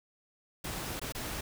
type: noise with dropouts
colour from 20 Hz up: pink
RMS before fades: -38 dBFS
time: 0.64-1.41 s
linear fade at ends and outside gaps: 5 ms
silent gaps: 0.996-1.015 / 1.123-1.148 s
effects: none